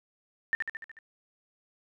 sine tone with echo, 1799 Hz, A6, 38 cents sharp, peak -23 dBFS, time 0.53-0.55 s, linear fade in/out 0 ms, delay 73 ms, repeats 6, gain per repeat -4 dB, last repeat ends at 0.988 s, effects none

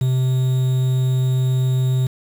triangle tone with quantisation, 129.1 Hz, C3, 23 cents flat, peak -13 dBFS, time 0.01-2.07 s, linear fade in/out 5 ms, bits 6, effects none

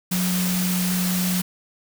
sine tone in noise, 181.7 Hz, F#3, 31 cents flat, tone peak -21 dBFS, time 0.11-1.42 s, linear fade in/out 10 ms, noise white, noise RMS -27 dBFS, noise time 0.11-1.42 s, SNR +3 dB, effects none

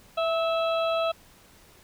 harmonic tone with a mistuned harmonic, 659.3 Hz, E5, in tune, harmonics 1 / 2 / 4 / 5 / 6, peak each -24 / -30 / -36 / -38 / -40 dBFS, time 0.17-1.12 s, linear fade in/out 10 ms, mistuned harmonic 2, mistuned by -27 cents, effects pink hiss -55 dBFS RMS until 1.83 s

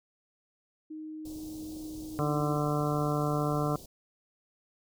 sine tone, 311.1 Hz, D#4, in tune, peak -38 dBFS, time 0.9-2.57 s, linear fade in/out 10 ms
pink band-stop noise, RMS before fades -48 dBFS, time 1.25-3.86 s, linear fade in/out 5 ms, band 650 to 4200 Hz, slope 24 dB/octave
harmonic tone, 148.2 Hz, D3, 16 cents sharp, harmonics 1 / 2 / 3 / 4 / 5 / 7 / 8 / 9, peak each -30 / -33 / -35 / -36 / -37 / -38 / -39 / -40 dBFS, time 2.19-3.76 s, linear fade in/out 0 ms
effects none

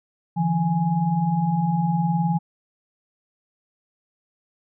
sine tone cluster, 150.3 / 169.8 / 830 Hz, D3 / F3 / G#5, +40 / -48 / -1 cents, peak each -27 / -20 / -26 dBFS, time 0.36-2.39 s, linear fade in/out 20 ms, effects none

